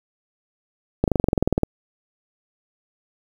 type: slowing click train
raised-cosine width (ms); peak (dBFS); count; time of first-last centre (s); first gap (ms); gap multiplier
2; -4; 14; 1.04-1.633; 38; 1.03
effects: 7-bit